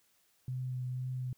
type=tone with vibrato; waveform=sine; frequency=127.2 Hz; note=C3; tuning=48 cents flat; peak=-34 dBFS; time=0.48-1.33 s; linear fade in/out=2 ms; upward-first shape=triangle; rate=2 Hz; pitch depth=18 cents each way; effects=white hiss -71 dBFS RMS until 1.37 s